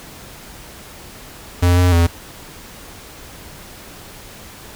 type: tone with pitch steps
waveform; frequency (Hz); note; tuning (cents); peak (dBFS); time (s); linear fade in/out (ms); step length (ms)
square; 88.3 / 89.5 / 85.1; F2 / F2 / F2; +20 / +43 / -44; -11; 1.62-2.07; 10; 150
effects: pink hiss -38 dBFS RMS until 4.75 s